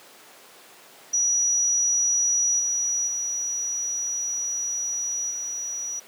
sine tone with level steps, 5830 Hz, F#8, 26 cents flat, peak -19 / -22 / -25 / -28 dBFS, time 1.13-6 s, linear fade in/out 10 ms, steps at 2.59 / 3.07 / 5.3 s, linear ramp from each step 10 ms, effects pink hiss -48 dBFS RMS until 6.07 s + high-pass 400 Hz 12 dB/octave

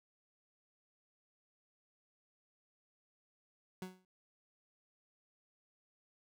30% pulse tone with exponential decay, 185 Hz, F#3, in tune, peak -37 dBFS, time 3.82-4.05 s, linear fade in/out 2 ms, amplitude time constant 50 ms, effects none

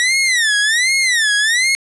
sawtooth tone with vibrato, 1893 Hz, A#6, 26 cents sharp, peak -9 dBFS, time 0-1.75 s, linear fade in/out 0 ms, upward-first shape sine, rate 1.3 Hz, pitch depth 230 cents each way, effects resampled to 24000 Hz + 8-bit

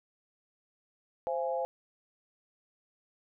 sine chord, C augmented, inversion none, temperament equal with one note detuned, 523.3 / 676.2 / 830.6 Hz, C5 / E5 / G#5, 0 / +44 / 0 cents, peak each -32 / -35 / -36 dBFS, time 1.27-1.65 s, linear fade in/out 0 ms, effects none

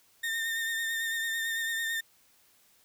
35% pulse tone with vibrato, 1820 Hz, A#6, 42 cents flat, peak -28 dBFS, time 0.23-2.01 s, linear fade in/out 10 ms, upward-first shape triangle, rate 9 Hz, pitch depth 32 cents each way, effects white hiss -64 dBFS RMS until 2.84 s

